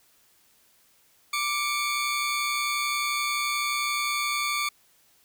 20% pulse tone pair together, 1174.7 / 2218 Hz, D6 / C#7, 0 / 0 cents, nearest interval major seventh, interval 1100 cents, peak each -22 / -25 dBFS, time 1.33-4.69 s, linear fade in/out 5 ms, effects white hiss -62 dBFS RMS until 5.24 s

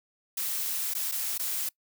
blue noise with dropouts, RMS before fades -31 dBFS, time 0.37-1.69 s, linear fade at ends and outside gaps 5 ms, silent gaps 0.938-0.949 / 1.115-1.12 / 1.378-1.394 s, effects noise-tail reverb RT60 0.1 s tail -23 dB re dry

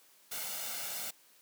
white noise with comb filter, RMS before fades -39 dBFS, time 0.31-1.11 s, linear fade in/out 10 ms, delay 1.4 ms, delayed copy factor +0.65, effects white hiss -63 dBFS RMS until 1.41 s + high-pass 200 Hz 12 dB/octave

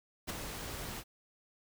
pink noise with ADSR envelope, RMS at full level -35 dBFS, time 0.27-1.04 s, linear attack 29 ms, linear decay 8 ms, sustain -7 dB, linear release 52 ms, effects none

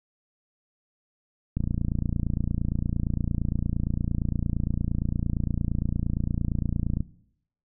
click train, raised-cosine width 5 ms, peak -14 dBFS, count 157, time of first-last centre 1.57-7.006 s, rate 28.7 Hz, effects noise-tail reverb RT60 0.7 s tail -18 dB re dry

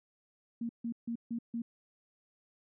sine tone bursts, 233.1 Hz, A#3, in tune, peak -33 dBFS, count 5, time 0.61-1.62 s, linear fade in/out 5 ms, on 82 ms, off 150 ms, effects none

